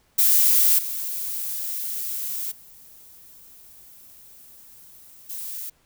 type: noise with level steps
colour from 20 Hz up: violet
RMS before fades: -17 / -29 / -48 / -33 dBFS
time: 0.18-5.7 s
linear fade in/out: 10 ms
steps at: 0.78 / 2.51 / 5.29 s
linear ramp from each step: 10 ms
effects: pink hiss -63 dBFS RMS until 5.85 s